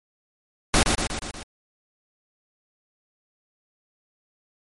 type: noise with echo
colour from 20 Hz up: pink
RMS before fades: -17 dBFS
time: 0.74-0.83 s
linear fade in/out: 0 ms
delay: 120 ms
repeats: 5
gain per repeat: -4 dB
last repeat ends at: 1.43 s
effects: MP3 48 kbps